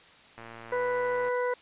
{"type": "click train", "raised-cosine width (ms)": 0.5, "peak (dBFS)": -29, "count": 105, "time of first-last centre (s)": [0.38, 1.284], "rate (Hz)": 115}
{"type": "harmonic tone", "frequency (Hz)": 493.9, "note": "B4", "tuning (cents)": 0, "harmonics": [1, 2, 3, 4], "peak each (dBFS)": [-27, -33, -37, -39], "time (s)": [0.72, 1.54], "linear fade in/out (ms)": 5}
{"effects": ["white hiss -54 dBFS RMS until 1.61 s", "resampled to 8000 Hz"]}